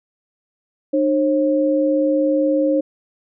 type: tone pair together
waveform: sine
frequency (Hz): 302.5 / 539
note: D#4 / C#5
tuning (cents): -49 / -49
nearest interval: minor seventh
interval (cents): 1000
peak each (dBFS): -17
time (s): 0.93-2.81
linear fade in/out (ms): 10
effects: none